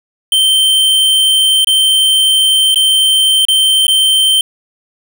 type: tone with dropouts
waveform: square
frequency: 3114 Hz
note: G7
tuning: 12 cents flat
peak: -8 dBFS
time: 0.32-4.41 s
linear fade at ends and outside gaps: 2 ms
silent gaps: 1.646-1.671 / 2.745-2.758 / 3.452-3.484 / 3.868-3.88 s
effects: none